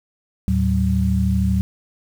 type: tone cluster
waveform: sine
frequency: 77.4 / 110.3 / 189.2 Hz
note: D#2 / A2 / F#3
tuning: -9 / +5 / +39 cents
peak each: -19 / -22 / -19 dBFS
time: 0.48-1.61 s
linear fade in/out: 0 ms
effects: 7-bit